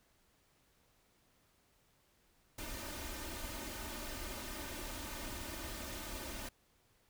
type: noise with comb filter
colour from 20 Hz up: pink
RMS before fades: -44 dBFS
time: 2.58-6.49 s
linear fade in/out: 5 ms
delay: 3.3 ms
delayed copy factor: +0.75
effects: pink hiss -72 dBFS RMS until 7.09 s